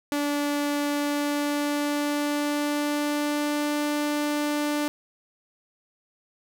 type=tone with pitch glide; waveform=sawtooth; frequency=290 to 295.1 Hz; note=D4 to D4; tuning=-22 to +8 cents; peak=-20 dBFS; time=0.12-4.88 s; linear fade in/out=0 ms; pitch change=+30 cents; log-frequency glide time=0.89-3.78 s; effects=none